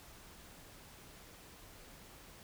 silence, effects pink hiss -56 dBFS RMS until 2.43 s

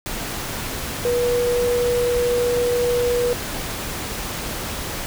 sine tone in noise, 485 Hz, B4, 31 cents flat, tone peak -17 dBFS, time 1.05-3.33 s, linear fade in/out 0 ms, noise pink, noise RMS -28 dBFS, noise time 0.06-5.06 s, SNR +8 dB, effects none

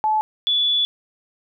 sine tone pair in turn, 863 / 3439 Hz, A5 / A7, -34 / -40 cents, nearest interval 2 octaves, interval 2394 cents, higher second, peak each -16 dBFS, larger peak neither, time 0.04-0.21 / 0.47-0.85 s, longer second, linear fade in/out 0 ms, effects none

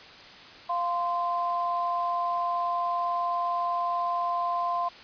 sine tone pair together, 698 / 1037.6 Hz, F5 / C6, -1 / -15 cents, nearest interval perfect fifth, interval 686 cents, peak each -29 / -27 dBFS, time 0.69-4.89 s, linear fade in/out 10 ms, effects white hiss -47 dBFS RMS until 5.03 s + resampled to 11025 Hz

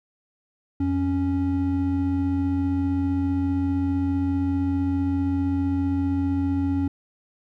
triangle tone pair together, 87.4 / 277.5 Hz, F2 / C#4, +2 / +2 cents, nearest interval octave + minor sixth, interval 2000 cents, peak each -24 / -20 dBFS, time 0.8-6.88 s, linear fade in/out 5 ms, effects none

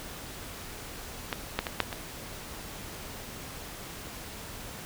clicks, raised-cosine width 0.3 ms, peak -27 / -13 / -10 / -15 / -7 / -18 dBFS, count 6, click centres 0.957 / 1.328 / 1.59 / 1.668 / 1.803 / 1.928 s, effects pink hiss -42 dBFS RMS until 4.85 s

